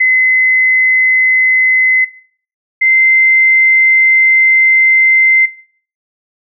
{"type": "tone pair in turn", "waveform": "sine", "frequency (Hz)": [2040, 2076], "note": ["C7", "C7"], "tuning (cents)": [-44, -14], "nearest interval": "unison", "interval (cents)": 30, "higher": "second", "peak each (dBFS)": [-6, -7], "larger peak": "first", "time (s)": [[0, 2.05], [2.81, 5.46]], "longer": "second", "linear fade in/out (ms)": 10, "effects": ["noise-tail reverb RT60 0.5 s tail -19 dB re dry"]}